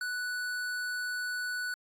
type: tone with tanh clipping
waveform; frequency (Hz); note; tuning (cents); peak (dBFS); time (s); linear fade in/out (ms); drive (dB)
sine; 1482; F#6; +2; -34; 0.01-1.74; 2; 18
effects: AAC 64 kbps